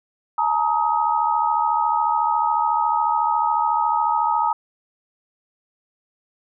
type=tone cluster; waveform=sine; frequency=857 / 931 / 1260 Hz; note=A5 / A#5 / D#6; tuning=-46 / -2 / +21 cents; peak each=-22 / -20 / -23 dBFS; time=0.38-4.53 s; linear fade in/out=5 ms; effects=none